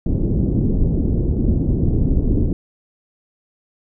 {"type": "low-pass noise", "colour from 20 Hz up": "pink", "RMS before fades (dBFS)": -17, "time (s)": [0.06, 2.53], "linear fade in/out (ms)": 2, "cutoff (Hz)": 350, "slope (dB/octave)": 24, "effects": []}